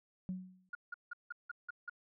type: tone with exponential decay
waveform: sine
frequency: 185 Hz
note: F#3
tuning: in tune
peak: -33 dBFS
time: 0.29-0.69 s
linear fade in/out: 0 ms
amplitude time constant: 85 ms
type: tone bursts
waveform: sine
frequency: 1425 Hz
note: F6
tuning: 34 cents sharp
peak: -39 dBFS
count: 7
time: 0.73-1.897 s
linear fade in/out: 5 ms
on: 21 ms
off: 170 ms
effects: tanh soft clip ceiling -31 dBFS